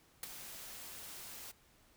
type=noise with ADSR envelope; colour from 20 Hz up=white; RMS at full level=-38 dBFS; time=0.23-1.52 s; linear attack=3 ms; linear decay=13 ms; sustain=-11 dB; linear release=15 ms; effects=pink hiss -67 dBFS RMS until 1.96 s